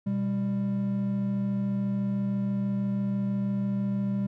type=tone pair together; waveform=triangle; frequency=124.2 / 198.24 Hz; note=B2 / G3; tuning=+10 / +20 cents; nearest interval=minor sixth; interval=810 cents; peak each=-31 / -24 dBFS; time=0.06-4.27 s; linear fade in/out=10 ms; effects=none